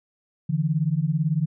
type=beating tone pair; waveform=sine; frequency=146.83 / 164.83 Hz; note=D3 / E3; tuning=0 / 0 cents; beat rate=18 Hz; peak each=-23 / -23 dBFS; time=0.49-1.46 s; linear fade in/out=10 ms; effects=none